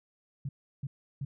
sine tone bursts, 137.8 Hz, C#3, 10 cents flat, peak -32 dBFS, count 3, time 0.45-1.25 s, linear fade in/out 5 ms, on 40 ms, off 340 ms, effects none

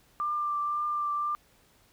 sine tone with vibrato, 1186 Hz, D6, 17 cents sharp, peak -27 dBFS, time 0.2-1.35 s, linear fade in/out 0 ms, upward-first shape triangle, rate 1.9 Hz, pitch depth 19 cents each way, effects pink hiss -63 dBFS RMS until 1.92 s

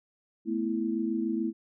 sine chord, A suspended second, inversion none, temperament equal, 220 / 246.9 / 329.6 Hz, A3 / B3 / E4, 0 / 0 / 0 cents, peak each -31 / -33 / -30 dBFS, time 0.45-1.53 s, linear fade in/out 50 ms, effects none

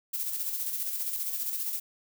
violet noise with tremolo, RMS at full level -31 dBFS, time 0.13-1.8 s, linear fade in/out 10 ms, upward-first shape square, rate 15 Hz, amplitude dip 40%, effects none

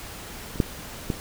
clicks, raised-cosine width 3 ms, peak -24 / -6 / -11 dBFS, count 3, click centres 0.558 / 0.602 / 1.102 s, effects pink hiss -39 dBFS RMS until 1.2 s

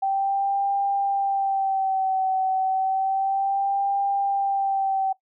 sine tone with vibrato, 777 Hz, G5, 16 cents flat, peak -20 dBFS, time 0.02-5.13 s, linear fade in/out 10 ms, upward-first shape sine, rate 0.31 Hz, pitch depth 41 cents each way, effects noise-tail reverb RT60 0.1 s tail -18 dB re dry

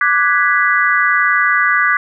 sine chord, G# half-diminished seventh, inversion second, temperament equal, 1174.7 / 1480 / 1661.2 / 1975.5 Hz, D6 / F#6 / G#6 / B6, 0 / 0 / 0 / 0 cents, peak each -16 dBFS, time 0.01-1.97 s, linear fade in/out 2 ms, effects none

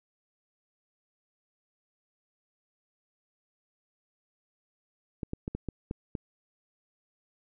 clicks, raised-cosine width 3 ms, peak -20 dBFS, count 7, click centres 5.232 / 5.334 / 5.479 / 5.55 / 5.687 / 5.911 / 6.152 s, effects none

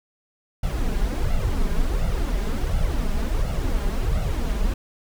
brown noise with flanger, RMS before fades -22 dBFS, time 0.63-4.74 s, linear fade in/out 5 ms, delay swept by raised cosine 1.4 to 5 ms, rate 1.4 Hz, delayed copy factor +0.7, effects none

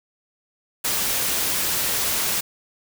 white noise, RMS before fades -23 dBFS, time 0.84-2.41 s, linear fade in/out 10 ms, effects none

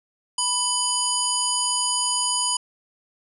harmonic tone with a mistuned harmonic, 978 Hz, B5, 17 cents flat, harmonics 1 / 3 / 5 / 7 / 9 / 10, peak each -28 / -28 / -28 / -28 / -28 / -28 dBFS, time 0.38-2.57 s, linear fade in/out 5 ms, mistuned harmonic 3, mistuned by +39 cents, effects none

